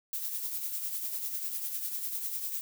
violet noise with tremolo, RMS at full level -33 dBFS, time 0.13-2.61 s, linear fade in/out 0 ms, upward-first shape triangle, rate 10 Hz, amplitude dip 55%, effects none

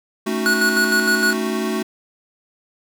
square chord, D# half-diminished seventh, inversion second, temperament equal, 220 / 277.2 / 311.1 / 370 Hz, A3 / C#4 / D#4 / F#4, 0 / 0 / 0 / 0 cents, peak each -24 / -30 / -30 / -25 dBFS, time 0.26-1.83 s, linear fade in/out 10 ms
square tone with tremolo, 1461 Hz, F#6, 22 cents flat, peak -15 dBFS, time 0.46-1.33 s, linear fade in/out 0 ms, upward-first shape square, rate 6.5 Hz, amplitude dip 50%
effects none

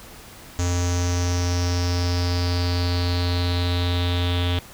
square tone with low-pass filter sweep, 88.1 Hz, F2, 16 cents sharp, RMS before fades -22 dBFS, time 0.59-4.59 s, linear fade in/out 0 ms, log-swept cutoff 6700 to 3400 Hz, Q 6.4, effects pink hiss -43 dBFS RMS until 4.73 s

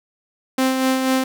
sawtooth tone with tremolo, 261.6 Hz, C4, in tune, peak -11 dBFS, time 0.58-1.24 s, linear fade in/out 5 ms, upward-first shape sine, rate 4.1 Hz, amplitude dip 40%, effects none

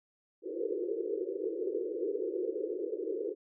pink band-pass noise, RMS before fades -35 dBFS, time 0.42-3.35 s, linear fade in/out 50 ms, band 330 to 500 Hz, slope 96 dB/octave, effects none

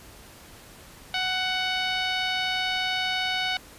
10% pulse tone with low-pass filter, 744 Hz, F#5, 9 cents sharp, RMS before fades -27 dBFS, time 1.14-3.57 s, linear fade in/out 2 ms, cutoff 4000 Hz, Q 1.4, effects pink hiss -48 dBFS RMS until 3.78 s + resampled to 32000 Hz

